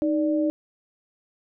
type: tone pair together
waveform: sine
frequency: 310.2 / 585 Hz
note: D#4 / D5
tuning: -5 / -7 cents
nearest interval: major seventh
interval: 1098 cents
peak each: -21 / -26 dBFS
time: 0.02-0.5 s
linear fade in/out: 0 ms
effects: none